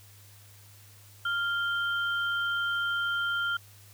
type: tone pair together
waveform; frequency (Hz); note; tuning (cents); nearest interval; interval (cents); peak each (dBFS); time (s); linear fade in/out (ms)
sine; 1396.9 / 3136; F6 / G7; 0 / 0; octave + major second; 1400; -27 / -35; 1.25-3.57; 5
effects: added 101 Hz sine -53 dBFS peak until 3.93 s + white hiss -56 dBFS RMS until 3.93 s